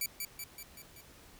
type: tone with echo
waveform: 5% pulse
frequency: 2315 Hz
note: D7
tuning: 25 cents flat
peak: -22 dBFS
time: 0.01-0.06 s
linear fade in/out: 2 ms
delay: 190 ms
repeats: 5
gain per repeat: -4 dB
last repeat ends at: 1.01 s
effects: pink hiss -57 dBFS RMS until 1.39 s